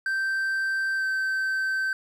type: tone with pitch glide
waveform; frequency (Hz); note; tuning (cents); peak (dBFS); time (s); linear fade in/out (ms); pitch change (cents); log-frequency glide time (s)
triangle; 1562 to 1547.6; G6 to G6; -7 to -23; -22; 0.06-1.93; 2; -16; 0.96-1.04
effects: none